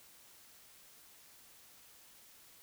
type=silence; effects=white hiss -60 dBFS RMS until 2.62 s